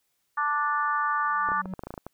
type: harmonic tone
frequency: 293.7 Hz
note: D4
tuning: in tune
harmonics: 3 / 4 / 5 / 6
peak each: -31 / -25 / -31 / -34 dBFS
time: 0.37-1.62 s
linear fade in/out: 10 ms
type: tone with exponential growth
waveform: triangle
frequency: 187.5 Hz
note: F#3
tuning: 23 cents sharp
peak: -29 dBFS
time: 1.18-1.74 s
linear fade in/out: 5 ms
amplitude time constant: 120 ms
type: clicks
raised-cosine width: 1 ms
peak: -22 dBFS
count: 11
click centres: 1.488 / 1.518 / 1.657 / 1.737 / 1.793 / 1.836 / 1.87 / 1.906 / 1.94 / 1.978 / 2.066 s
effects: white hiss -74 dBFS RMS until 2.13 s